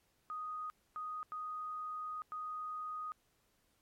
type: tone bursts at uneven times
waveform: sine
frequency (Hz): 1244.5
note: D#6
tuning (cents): 0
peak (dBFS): -39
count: 4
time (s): 0.3-0.7 / 0.96-1.23 / 1.32-2.22 / 2.32-3.12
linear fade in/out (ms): 0
effects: pink hiss -75 dBFS RMS until 3.81 s + MP3 64 kbps